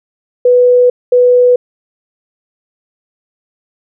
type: tone bursts at uneven times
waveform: sine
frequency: 493.9 Hz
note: B4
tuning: in tune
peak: -4 dBFS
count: 2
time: 0.45-0.9 / 1.12-1.56 s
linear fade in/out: 5 ms
effects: none